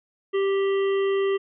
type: harmonic tone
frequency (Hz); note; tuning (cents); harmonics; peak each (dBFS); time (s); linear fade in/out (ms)
392; G4; 0; 1 / 3 / 5 / 7 / 8; -20 / -34 / -36 / -41 / -41; 0.33-1.38; 20
effects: none